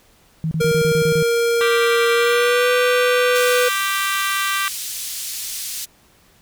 sine tone bursts, 160 Hz, D#3, 49 cents sharp, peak -18 dBFS, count 8, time 0.44-1.226 s, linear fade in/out 0 ms, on 72 ms, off 30 ms
square tone with pitch glide, 467.8 to 494.5 Hz, A#4 to B4, +6 to +2 cents, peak -16 dBFS, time 0.6-3.69 s, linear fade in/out 10 ms, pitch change +96 cents, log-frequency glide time 2.12-2.7 s
harmonic tone, 391.6 Hz, G4, 2 cents flat, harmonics 3 / 4 / 5 / 6 / 7 / 8 / 9 / 10, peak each -23 / -25 / -27 / -29 / -30 / -31 / -32 / -33 dBFS, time 1.61-4.68 s, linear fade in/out 0 ms
white band-pass noise, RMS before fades -28 dBFS, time 3.34-5.86 s, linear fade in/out 20 ms, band 3500 to 12000 Hz, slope 12 dB/octave
effects pink hiss -54 dBFS RMS until 6.41 s

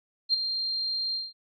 sine tone with ADSR envelope, 4186 Hz, C8, in tune, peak -18 dBFS, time 0.29-1.33 s, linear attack 46 ms, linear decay 13 ms, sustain -9 dB, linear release 190 ms, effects AAC 32 kbps

